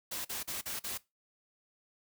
white noise bursts, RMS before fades -38 dBFS, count 5, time 0.11-0.978 s, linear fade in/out 10 ms, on 140 ms, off 42 ms, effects noise-tail reverb RT60 0.2 s tail -19 dB re dry

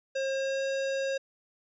square tone with pitch glide, 537 to 541.4 Hz, C5 to C#5, +45 to -41 cents, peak -29 dBFS, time 0.15-1.18 s, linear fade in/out 10 ms, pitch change +14 cents, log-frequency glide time 0.32-0.64 s, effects resampled to 16000 Hz

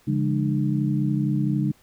sine tone cluster, 141 / 171.7 / 205.2 / 302.6 Hz, C#3 / F3 / G#3 / D#4, +30 / -29 / -21 / -48 cents, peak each -23 / -31 / -25 / -27 dBFS, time 0.07-1.72 s, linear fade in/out 10 ms, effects pink hiss -58 dBFS RMS until 1.82 s

